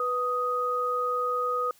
sine tone pair together, 493.9 / 1248 Hz, B4 / D#6, 0 / +5 cents, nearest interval octave + major third, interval 1605 cents, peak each -30 / -26 dBFS, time 0-1.71 s, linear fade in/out 2 ms, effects white hiss -59 dBFS RMS until 1.79 s

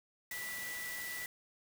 sine tone in noise, 1966 Hz, B6, 8 cents flat, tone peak -41 dBFS, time 0.31-1.26 s, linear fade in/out 2 ms, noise white, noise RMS -45 dBFS, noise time 0.31-1.26 s, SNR +1 dB, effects none

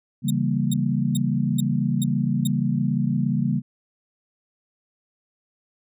sine chord, C# diminished seventh, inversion none, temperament equal, 138.59 / 164.81 / 196 / 233.1 Hz, C#3 / E3 / G3 / Bb3, 0 / 0 / 0 / 0 cents, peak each -24 / -27 / -25 / -25 dBFS, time 0.22-3.62 s, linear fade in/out 50 ms
15% pulse tone bursts, 3712 Hz, A#7, 8 cents flat, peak -20 dBFS, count 6, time 0.28-2.474 s, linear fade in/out 5 ms, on 24 ms, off 410 ms
effects none

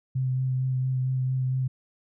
sine tone with vibrato, 129.6 Hz, C3, 16 cents flat, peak -23 dBFS, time 0.15-1.68 s, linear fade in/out 10 ms, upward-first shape sine, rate 4.4 Hz, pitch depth 15 cents each way, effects none

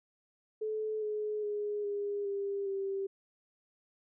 sine tone with pitch steps, 432.5 / 423.8 / 415.4 / 407 / 398.9 / 390.9 Hz, A4 / G#4 / G#4 / G#4 / G4 / G4, -30 / +35 / 0 / -35 / +30 / -5 cents, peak -32 dBFS, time 0.61-3.07 s, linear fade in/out 10 ms, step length 410 ms, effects none

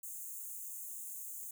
white high-pass noise, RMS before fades -45 dBFS, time 0.03-1.51 s, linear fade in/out 5 ms, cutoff 6500 Hz, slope 96 dB/octave, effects none

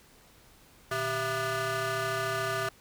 20% pulse ring-modulated tone, 271.1 Hz, C#4, 38 cents flat, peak -21 dBFS, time 0.91-2.69 s, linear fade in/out 5 ms, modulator 932 Hz, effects pink hiss -58 dBFS RMS until 2.8 s

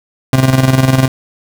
30% pulse tone with tremolo, 131.3 Hz, C3, 6 cents sharp, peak -3 dBFS, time 0.33-1.08 s, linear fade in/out 2 ms, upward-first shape square, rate 20 Hz, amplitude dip 60%, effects none

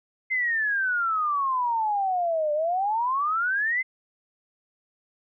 sine exponential two-way sweep, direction down then up, 2093 to 588 to 2093 Hz, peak -22 dBFS, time 0.3-3.83 s, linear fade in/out 20 ms, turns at 2.53 s, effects none

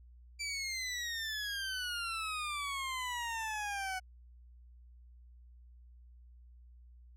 20% pulse exponential sweep, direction down, 2342 to 740 Hz, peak -31 dBFS, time 0.39-4 s, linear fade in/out 20 ms, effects added 60 Hz sine -54 dBFS peak until 7.16 s + low-pass 11000 Hz 12 dB/octave

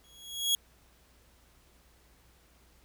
sawtooth tone with exponential growth, 3322 Hz, G#7, in tune, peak -19 dBFS, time 0.04-0.55 s, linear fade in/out 1 ms, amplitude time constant 110 ms, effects added 60 Hz sine -64 dBFS peak until 2.84 s + pink hiss -64 dBFS RMS until 2.84 s

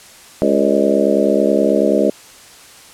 harmonic tone with a mistuned harmonic, 69.3 Hz, C#2, in tune, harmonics 3 / 4 / 5 / 6 / 7 / 8 / 9, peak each -19 / -19 / -19 / -19 / -19 / -19 / -19 dBFS, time 0.42-2.1 s, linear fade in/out 0 ms, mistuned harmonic 8, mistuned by +53 cents, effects white hiss -41 dBFS RMS until 2.93 s + low-pass 10000 Hz 12 dB/octave

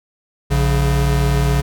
square tone pair together, 58.86 / 140 Hz, A#1 / C#3, +17 / +18 cents, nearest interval octave + minor third, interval 1501 cents, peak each -17 dBFS, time 0.5-1.62 s, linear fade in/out 20 ms, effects none

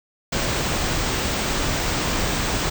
pink band-stop noise, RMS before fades -23 dBFS, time 0.32-2.7 s, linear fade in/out 10 ms, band 8700 to 15000 Hz, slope 96 dB/octave, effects none

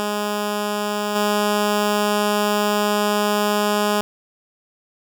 10% pulse tone with level steps, 207.7 Hz, G#3, in tune, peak -13 / -9 dBFS, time 0-4.01 s, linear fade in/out 0 ms, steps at 1.15 s, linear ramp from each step 10 ms, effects none

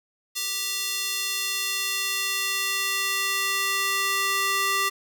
square tone with high-pass filter sweep, 392 Hz, G4, in tune, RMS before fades -26 dBFS, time 0.35-4.9 s, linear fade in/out 20 ms, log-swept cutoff 3900 to 1300 Hz, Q 0.97, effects none

